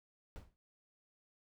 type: noise with exponential decay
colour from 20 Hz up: brown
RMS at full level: -43 dBFS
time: 0.36-0.56 s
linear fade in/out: 0 ms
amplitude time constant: 42 ms
effects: none